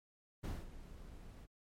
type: noise with ADSR envelope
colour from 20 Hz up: brown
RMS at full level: -38 dBFS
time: 0.43-1.47 s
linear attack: 19 ms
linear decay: 210 ms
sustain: -14 dB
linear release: 36 ms
effects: MP3 64 kbps